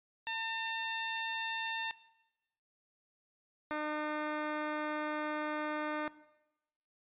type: tone pair in turn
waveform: 10% pulse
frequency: 902 / 302.9 Hz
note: A5 / D#4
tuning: +43 / -46 cents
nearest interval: octave + perfect fifth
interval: 1889 cents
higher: first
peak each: -26 dBFS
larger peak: neither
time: 0.27-1.91 / 3.71-6.08 s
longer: second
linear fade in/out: 0 ms
effects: noise-tail reverb RT60 0.9 s tail -17 dB re dry + resampled to 8000 Hz